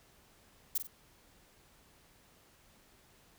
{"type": "noise with echo", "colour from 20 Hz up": "violet", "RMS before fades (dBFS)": -31, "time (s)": [0.75, 0.78], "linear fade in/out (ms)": 5, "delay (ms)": 46, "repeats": 2, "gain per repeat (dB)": -8, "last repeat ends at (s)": 0.872, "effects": ["pink hiss -64 dBFS RMS until 3.38 s"]}